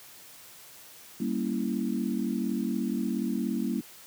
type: chord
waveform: sine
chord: G diminished seventh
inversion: none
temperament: equal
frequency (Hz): 196 / 233.1 / 277.2 / 329.6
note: G3 / Bb3 / Db4 / Fb4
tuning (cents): 0 / 0 / 0 / 0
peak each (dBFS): -32 / -30 / -34 / -35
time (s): 1.2-3.81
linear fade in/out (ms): 5
effects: white hiss -50 dBFS RMS until 4.06 s + high-pass 80 Hz 12 dB/octave